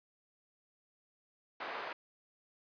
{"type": "band-pass noise", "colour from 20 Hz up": "white", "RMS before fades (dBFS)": -42, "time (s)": [1.6, 1.93], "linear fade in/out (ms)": 5, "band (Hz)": [470, 1500], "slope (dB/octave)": 12, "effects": ["resampled to 11025 Hz"]}